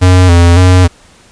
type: tone with vibrato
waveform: square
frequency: 88.7 Hz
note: F2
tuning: 27 cents sharp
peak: -3 dBFS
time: 0.01-0.88 s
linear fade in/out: 20 ms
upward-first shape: square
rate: 1.8 Hz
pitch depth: 52 cents each way
effects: pink hiss -42 dBFS RMS until 1.31 s + resampled to 22050 Hz